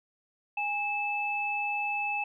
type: tone pair together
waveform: sine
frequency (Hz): 821.7 / 2620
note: G#5 / E7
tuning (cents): -19 / -11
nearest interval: octave + minor sixth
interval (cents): 2008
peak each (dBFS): -32 / -30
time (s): 0.57-2.24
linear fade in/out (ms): 5
effects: none